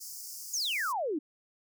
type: high-pass noise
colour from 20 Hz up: pink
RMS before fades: -43 dBFS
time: 0-0.93 s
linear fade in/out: 20 ms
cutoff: 4800 Hz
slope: 96 dB/octave
type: exponential sweep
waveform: sine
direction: down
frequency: 7040 to 277.2 Hz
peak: -29 dBFS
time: 0.53-1.19 s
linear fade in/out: 10 ms
effects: none